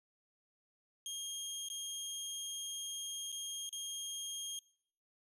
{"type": "tone with dropouts", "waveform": "20% pulse", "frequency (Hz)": 3235, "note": "G#7", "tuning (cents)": -46, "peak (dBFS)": -35, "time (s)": [1.06, 4.59], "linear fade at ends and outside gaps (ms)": 1, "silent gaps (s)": [[1.686, 1.7], [3.319, 3.325], [3.692, 3.727]], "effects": ["noise-tail reverb RT60 0.6 s tail -23 dB re dry", "resampled to 32000 Hz"]}